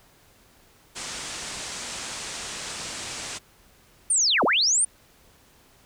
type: low-pass noise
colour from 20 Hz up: white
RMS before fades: -35 dBFS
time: 0.95-3.39 s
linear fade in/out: 20 ms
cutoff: 8700 Hz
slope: 48 dB/octave
type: linear two-way sweep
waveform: sine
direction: down then up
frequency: 9397 to 184.2 to 9397 Hz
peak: -18 dBFS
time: 4.1-4.85 s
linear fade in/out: 5 ms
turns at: 4.44 s
effects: pink hiss -57 dBFS RMS until 5.85 s